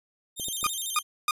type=tone with vibrato; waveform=10% pulse; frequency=3400 Hz; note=G#7; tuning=40 cents sharp; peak=-23 dBFS; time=0.36-1.03 s; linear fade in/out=50 ms; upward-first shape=square; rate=12 Hz; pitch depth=130 cents each way
type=clicks; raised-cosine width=2 ms; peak=-28 dBFS; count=4; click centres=0.398 / 0.484 / 0.63 / 0.662 s
type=tone bursts; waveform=sawtooth; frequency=1223 Hz; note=D#6; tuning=30 cents flat; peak=-18 dBFS; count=3; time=0.64-1.31 s; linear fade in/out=2 ms; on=30 ms; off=290 ms
effects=resampled to 32000 Hz